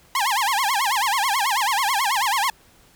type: tone with vibrato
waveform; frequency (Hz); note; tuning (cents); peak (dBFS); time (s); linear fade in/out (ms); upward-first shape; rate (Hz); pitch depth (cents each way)
sawtooth; 932.3; A#5; 0; -15; 0.15-2.5; 2; sine; 9.2; 290
effects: pink hiss -54 dBFS RMS until 2.95 s